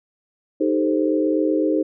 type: chord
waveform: sine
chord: A half-diminished seventh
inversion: second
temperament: equal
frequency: 311.1 / 392 / 440 / 523.3 Hz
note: Eb4 / G4 / A4 / C5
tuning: 0 / 0 / 0 / 0 cents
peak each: -19 / -24 / -25 / -24 dBFS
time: 0.6-1.83 s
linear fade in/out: 10 ms
effects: none